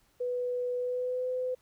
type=tone with pitch glide; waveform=sine; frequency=493.9 to 506.9 Hz; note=B4 to B4; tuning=0 to +45 cents; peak=-29 dBFS; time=0.2-1.55 s; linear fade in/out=10 ms; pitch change=+45 cents; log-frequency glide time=0.77-1.29 s; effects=pink hiss -68 dBFS RMS until 1.61 s